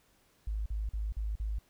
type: tone bursts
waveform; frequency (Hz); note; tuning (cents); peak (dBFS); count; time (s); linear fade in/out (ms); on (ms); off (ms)
sine; 52.9; G#1; +33; -31; 5; 0.47-1.588; 5; 190; 42
effects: pink hiss -68 dBFS RMS until 1.69 s